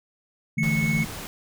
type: chord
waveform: sine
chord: D suspended second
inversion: none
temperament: just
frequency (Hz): 146.83 / 165.19 / 220.2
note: D3 / E3 / A3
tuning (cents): 0 / +4 / +2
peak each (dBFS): -26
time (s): 0.57-1.05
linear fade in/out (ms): 10
type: tone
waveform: triangle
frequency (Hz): 2200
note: C#7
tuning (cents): -14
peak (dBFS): -24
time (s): 0.58-1.04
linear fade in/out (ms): 5
type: noise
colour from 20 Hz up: pink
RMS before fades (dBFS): -36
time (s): 0.63-1.27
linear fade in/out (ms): 0
effects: none